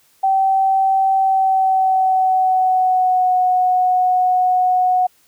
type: tone with pitch glide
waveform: sine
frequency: 771 to 734.1 Hz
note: G5 to F#5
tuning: -29 to -14 cents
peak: -12 dBFS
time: 0.23-5.07 s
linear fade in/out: 10 ms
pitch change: -85 cents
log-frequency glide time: 1.17-3.36 s
effects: white hiss -56 dBFS RMS until 5.27 s